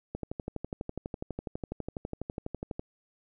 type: click train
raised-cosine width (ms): 2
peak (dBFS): -21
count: 33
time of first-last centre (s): 0.15-2.795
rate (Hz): 12.1
effects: none